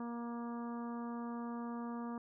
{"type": "harmonic tone", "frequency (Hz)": 236.1, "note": "A#3", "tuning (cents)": 22, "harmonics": [1, 2, 3, 4, 5, 6, 7], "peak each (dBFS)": [-40, -50, -52, -50, -51, -62, -62], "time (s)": [0, 2.18], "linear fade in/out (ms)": 2, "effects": []}